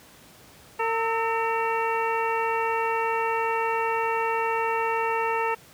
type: harmonic tone with a mistuned harmonic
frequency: 454.2 Hz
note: A#4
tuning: 45 cents flat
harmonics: 1 / 2 / 3 / 4 / 5 / 6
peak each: -28 / -26 / -31 / -34 / -36 / -34 dBFS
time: 0.79-5.55 s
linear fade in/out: 10 ms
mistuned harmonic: 3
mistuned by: -68 cents
effects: pink hiss -51 dBFS RMS until 5.73 s + high-pass 80 Hz 12 dB/octave